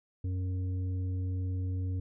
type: harmonic tone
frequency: 92.2 Hz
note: F#2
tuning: 6 cents flat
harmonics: 1 / 3 / 5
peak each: -30 / -43 / -52 dBFS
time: 0.24-2 s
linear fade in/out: 5 ms
effects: none